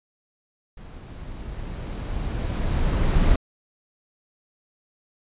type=noise with level ramp; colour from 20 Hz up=brown; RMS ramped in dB=-40 to -18 dBFS; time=0.77-3.36 s; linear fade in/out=5 ms; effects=resampled to 8000 Hz